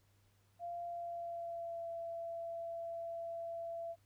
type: tone with pitch glide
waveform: sine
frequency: 691 to 672.5 Hz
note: F5 to E5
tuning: -19 to +34 cents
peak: -40 dBFS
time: 0.59-3.96 s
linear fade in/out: 50 ms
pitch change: -47 cents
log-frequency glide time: 0.85-1.89 s
effects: added 99 Hz sine -70 dBFS peak until 4.05 s + pink hiss -75 dBFS RMS until 4.05 s